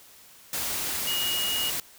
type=tone in noise; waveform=sine; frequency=2882 Hz; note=F#7; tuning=46 cents flat; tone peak=-27 dBFS; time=1.07-1.7 s; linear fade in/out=2 ms; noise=white; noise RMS=-30 dBFS; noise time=0.53-1.8 s; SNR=0 dB; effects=white hiss -52 dBFS RMS until 1.98 s